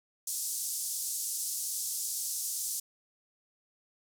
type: band-pass noise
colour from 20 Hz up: white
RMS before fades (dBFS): -35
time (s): 0.27-2.8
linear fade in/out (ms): 5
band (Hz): 5400 to 12000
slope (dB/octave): 24
effects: none